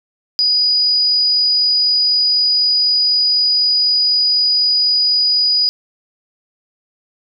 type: tone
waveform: sine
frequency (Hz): 4928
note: D#8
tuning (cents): -17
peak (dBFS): -11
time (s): 0.39-5.69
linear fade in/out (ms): 0
effects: none